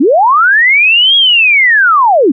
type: linear two-way sweep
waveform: sine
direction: up then down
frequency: 234.6 to 3322 to 234.6 Hz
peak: -4 dBFS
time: 0-2.32 s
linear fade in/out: 10 ms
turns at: 1.16 s
effects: none